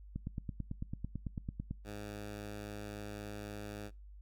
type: click train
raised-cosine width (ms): 5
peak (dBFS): -26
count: 15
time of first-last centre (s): 0.16-1.71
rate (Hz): 9.03
type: tone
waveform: 10% pulse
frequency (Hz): 103.7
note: G#2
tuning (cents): -2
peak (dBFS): -35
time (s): 1.84-3.91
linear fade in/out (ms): 50
effects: noise-tail reverb RT60 0.3 s tail -25 dB re dry + added 50 Hz sine -50 dBFS peak until 4.21 s